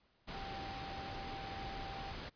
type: tone in noise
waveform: sine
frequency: 784 Hz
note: G5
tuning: in tune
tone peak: -46 dBFS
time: 0.33-2.13 s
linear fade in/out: 20 ms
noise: pink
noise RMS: -45 dBFS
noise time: 0.27-2.3 s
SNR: -4 dB
effects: pink hiss -73 dBFS RMS until 2.35 s + resampled to 11025 Hz